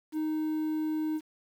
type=tone with quantisation; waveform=triangle; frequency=310 Hz; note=D#4; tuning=6 cents flat; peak=-26 dBFS; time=0.12-1.21 s; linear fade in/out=50 ms; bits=9; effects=none